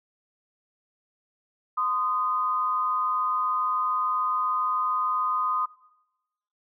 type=tone pair together; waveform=sine; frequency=1031 / 1238 Hz; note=C6 / D#6; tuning=-26 / -9 cents; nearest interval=minor third; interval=317 cents; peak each=-28 / -24 dBFS; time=1.77-5.66 s; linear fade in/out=10 ms; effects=noise-tail reverb RT60 1.0 s tail -21 dB re dry